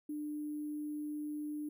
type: tone with sample-and-hold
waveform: sine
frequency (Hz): 298.7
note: D4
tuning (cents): +29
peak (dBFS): -37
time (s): 0.09-1.69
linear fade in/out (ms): 5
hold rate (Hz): 11025
effects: none

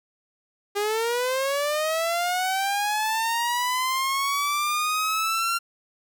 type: linear sweep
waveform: sawtooth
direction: up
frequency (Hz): 402.1 to 1381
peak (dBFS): -19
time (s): 0.75-5.59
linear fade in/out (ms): 20
effects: none

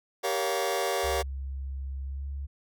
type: chord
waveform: sawtooth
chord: G half-diminished seventh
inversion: none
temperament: just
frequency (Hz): 392 / 470.4 / 564.5 / 705.6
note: G4 / Bb4 / Db5 / F5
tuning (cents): 0 / +16 / +31 / +18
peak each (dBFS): -28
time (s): 0.23-1.23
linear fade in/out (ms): 20
type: tone with pitch glide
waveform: sine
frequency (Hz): 67.5 to 69.48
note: C#2 to C#2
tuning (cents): -45 to +5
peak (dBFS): -32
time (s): 1.03-2.47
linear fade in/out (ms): 20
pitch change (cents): +50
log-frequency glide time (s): 2.05-2.27
effects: none

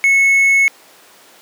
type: tone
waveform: triangle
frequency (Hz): 2196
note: C#7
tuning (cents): -17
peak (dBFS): -7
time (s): 0.04-0.68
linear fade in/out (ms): 0
effects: pink hiss -44 dBFS RMS until 1.41 s + high-pass 400 Hz 12 dB/octave

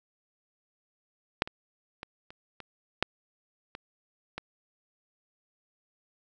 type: clicks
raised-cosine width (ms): 0.3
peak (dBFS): -6 / -23 / -22 / -30 / -26 / -7 / -23 / -19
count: 8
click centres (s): 1.421 / 1.475 / 2.031 / 2.305 / 2.603 / 3.026 / 3.751 / 4.38
effects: none

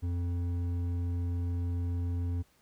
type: tone with hard clipping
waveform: triangle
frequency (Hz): 87.31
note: F2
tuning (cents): 0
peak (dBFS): -31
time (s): 0.02-2.43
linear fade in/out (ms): 20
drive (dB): 11
effects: pink hiss -67 dBFS RMS until 2.61 s

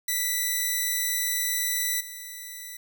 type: tone with level steps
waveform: 5% pulse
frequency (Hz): 1975.5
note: B6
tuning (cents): 0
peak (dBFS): -14 / -27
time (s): 0.08-2.77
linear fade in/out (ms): 5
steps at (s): 2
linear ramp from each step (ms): 10
effects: none

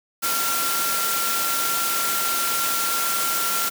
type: tone in noise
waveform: sine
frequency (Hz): 1372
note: F6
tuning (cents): -31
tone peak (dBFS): -26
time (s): 0.22-3.7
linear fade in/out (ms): 20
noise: white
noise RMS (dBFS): -24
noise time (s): 0.22-3.7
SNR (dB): -5
effects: high-pass 200 Hz 12 dB/octave

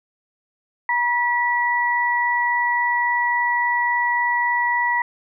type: tone pair together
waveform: sine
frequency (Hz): 958 / 1950.6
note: A#5 / B6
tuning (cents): +47 / -22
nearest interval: octave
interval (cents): 1231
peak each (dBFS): -20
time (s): 0.89-5.02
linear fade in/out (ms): 2
effects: none

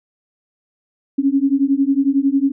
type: beating tone pair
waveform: sine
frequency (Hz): 270 / 281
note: C#4 / C#4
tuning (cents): -45 / +24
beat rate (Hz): 11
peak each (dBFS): -16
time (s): 1.18-2.52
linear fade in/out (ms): 10
effects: none

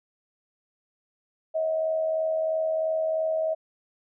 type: tone with amplitude modulation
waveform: sine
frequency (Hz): 638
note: D#5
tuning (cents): +43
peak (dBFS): -21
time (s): 1.54-3.55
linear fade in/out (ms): 20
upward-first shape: sine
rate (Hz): 83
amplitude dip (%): 45
effects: none

